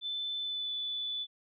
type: tone with pitch glide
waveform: sine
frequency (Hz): 3520 to 3478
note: A7 to A7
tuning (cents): 0 to -21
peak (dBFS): -33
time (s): 0.01-1.27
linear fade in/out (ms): 50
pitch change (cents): -21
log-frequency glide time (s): 0.39-0.72
effects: none

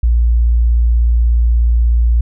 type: tone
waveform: sine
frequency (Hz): 58.27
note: A#1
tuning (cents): 0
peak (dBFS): -8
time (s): 0.03-2.21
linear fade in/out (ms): 5
effects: none

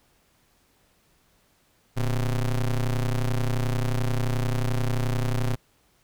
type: ring-modulated tone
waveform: square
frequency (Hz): 65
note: C2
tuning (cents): -11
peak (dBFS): -20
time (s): 1.96-5.56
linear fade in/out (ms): 20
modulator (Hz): 49.3
effects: pink hiss -64 dBFS RMS until 6.03 s

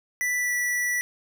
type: tone with pitch glide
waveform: square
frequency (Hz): 1975.5 to 1957.3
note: B6 to B6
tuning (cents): 0 to -16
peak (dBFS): -24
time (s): 0.21-1.01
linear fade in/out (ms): 0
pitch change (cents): -16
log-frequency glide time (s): 0.38-0.53
effects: none

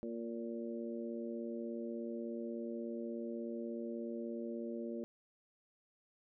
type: harmonic tone with a mistuned harmonic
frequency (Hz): 116.54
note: A#2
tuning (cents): 0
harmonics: 2 / 3 / 4 / 5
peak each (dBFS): -42 / -44 / -47 / -48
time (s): 0.03-5.04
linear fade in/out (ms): 0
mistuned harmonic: 5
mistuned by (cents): -19
effects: none

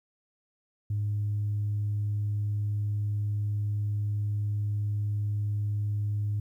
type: tone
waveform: sine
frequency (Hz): 103.83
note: G#2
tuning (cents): 0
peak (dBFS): -25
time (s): 0.9-6.4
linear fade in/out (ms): 5
effects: tanh soft clip ceiling -23 dBFS + 11-bit

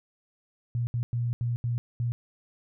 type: tone bursts at uneven times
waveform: sine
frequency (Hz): 119.4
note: A#2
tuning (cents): +42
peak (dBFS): -25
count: 6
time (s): 0.75-0.87 / 0.94-1.03 / 1.13-1.33 / 1.41-1.56 / 1.64-1.78 / 2-2.12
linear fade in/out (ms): 0
effects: none

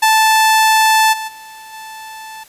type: tone with level steps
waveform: sawtooth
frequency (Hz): 878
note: A5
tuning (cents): -4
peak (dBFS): -5 / -18 / -30 / -26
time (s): 0.02-2.44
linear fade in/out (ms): 10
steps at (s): 1.12 / 1.27 / 1.72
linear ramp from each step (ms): 20
effects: white hiss -45 dBFS RMS until 2.48 s + resampled to 32000 Hz

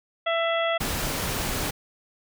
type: harmonic tone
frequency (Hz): 666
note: E5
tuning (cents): +18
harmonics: 1 / 2 / 3 / 4 / 5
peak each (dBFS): -24 / -29 / -30 / -35 / -32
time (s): 0.26-0.78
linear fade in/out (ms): 10
type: noise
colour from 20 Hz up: pink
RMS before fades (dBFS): -28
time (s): 0.8-1.71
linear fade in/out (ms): 10
effects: none

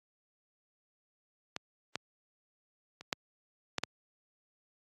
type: clicks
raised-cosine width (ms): 0.2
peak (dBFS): -18 / -16 / -29 / -12 / -13 / -14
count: 6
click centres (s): 1.564 / 1.956 / 3.01 / 3.128 / 3.783 / 3.836
effects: high-pass 100 Hz 12 dB/octave + AAC 32 kbps

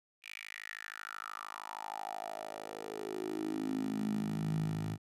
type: tone with high-pass filter sweep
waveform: 10% pulse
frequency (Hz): 53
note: G#1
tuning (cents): +36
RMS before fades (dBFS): -39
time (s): 0.22-4.98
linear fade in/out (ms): 50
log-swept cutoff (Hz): 2500 to 120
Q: 5.9
effects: resampled to 32000 Hz

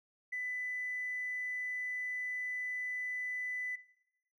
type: tone with tanh clipping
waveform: triangle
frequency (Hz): 1997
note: B6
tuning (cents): +19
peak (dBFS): -35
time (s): 0.32-3.76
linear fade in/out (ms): 10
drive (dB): 1
effects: noise-tail reverb RT60 0.9 s tail -17 dB re dry

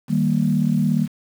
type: chord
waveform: sine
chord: Eb major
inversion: none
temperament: equal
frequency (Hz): 155.56 / 196 / 233.1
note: Eb3 / G3 / Bb3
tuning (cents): 0 / 0 / 0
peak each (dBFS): -20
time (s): 0.08-1.08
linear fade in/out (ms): 50
effects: tanh soft clip ceiling -6 dBFS + 7-bit

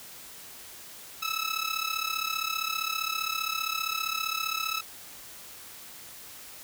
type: tone with amplitude modulation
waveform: 15% pulse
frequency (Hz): 1304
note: E6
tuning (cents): -19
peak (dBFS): -19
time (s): 1.22-4.81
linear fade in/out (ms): 10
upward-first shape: sine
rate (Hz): 35.2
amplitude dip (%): 80
effects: white hiss -46 dBFS RMS until 6.63 s

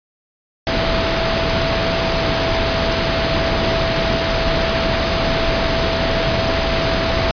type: tone in noise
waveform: sine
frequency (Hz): 659.3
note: E5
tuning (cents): 0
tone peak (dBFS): -21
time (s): 0.67-7.31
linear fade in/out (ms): 0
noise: pink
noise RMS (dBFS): -18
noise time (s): 0.67-7.31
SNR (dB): -6
effects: resampled to 11025 Hz

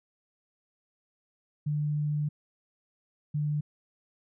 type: tone bursts at uneven times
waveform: sine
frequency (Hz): 148.8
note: D3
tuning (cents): +23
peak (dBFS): -26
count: 2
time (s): 1.66-2.29 / 3.34-3.61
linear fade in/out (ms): 10
effects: none

